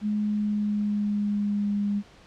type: tone with pitch glide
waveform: sine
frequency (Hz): 210 to 203.7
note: G#3 to G#3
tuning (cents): +19 to -33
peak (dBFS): -23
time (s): 0.01-2.03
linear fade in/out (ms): 50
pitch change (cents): -52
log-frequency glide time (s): 0.2-1.87
effects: pink hiss -53 dBFS RMS until 2.26 s + low-pass 5000 Hz 12 dB/octave

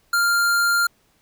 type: tone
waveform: square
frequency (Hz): 1396.9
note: F6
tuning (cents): 0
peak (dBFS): -17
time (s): 0.13-0.87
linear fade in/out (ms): 5
effects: pink hiss -62 dBFS RMS until 1.21 s

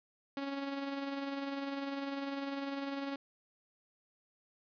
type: tone with tremolo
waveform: sawtooth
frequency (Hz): 277.2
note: C#4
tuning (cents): 0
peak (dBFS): -31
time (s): 0.37-3.16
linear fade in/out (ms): 2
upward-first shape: sine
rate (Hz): 20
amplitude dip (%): 40
effects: resampled to 11025 Hz + 12-bit

